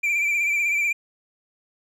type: tone with vibrato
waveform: triangle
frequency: 2349 Hz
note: D7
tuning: in tune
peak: -18 dBFS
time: 0.03-0.93 s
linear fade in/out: 10 ms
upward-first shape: sine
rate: 16 Hz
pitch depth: 45 cents each way
effects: none